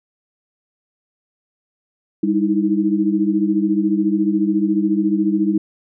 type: tone cluster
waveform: sine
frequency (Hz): 199.3 / 309.6 / 323.7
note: G3 / D#4 / E4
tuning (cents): +29 / -9 / -31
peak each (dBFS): -19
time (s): 2.23-5.58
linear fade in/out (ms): 5
effects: none